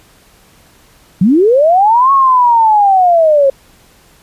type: linear two-way sweep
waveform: sine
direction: up then down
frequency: 164.81 to 1109 to 533 Hz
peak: -5 dBFS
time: 1.21-3.5 s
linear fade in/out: 5 ms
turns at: 2.12 s
effects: pink hiss -46 dBFS RMS until 4.22 s + resampled to 32000 Hz